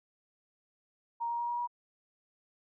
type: tone with pitch steps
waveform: sine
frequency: 936 / 942.5 / 949.1 / 955.7 / 962.3 Hz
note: A#5 / A#5 / A#5 / A#5 / B5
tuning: +7 / +19 / +31 / +43 / -45 cents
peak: -31 dBFS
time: 1.2-1.675 s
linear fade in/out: 20 ms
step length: 95 ms
effects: none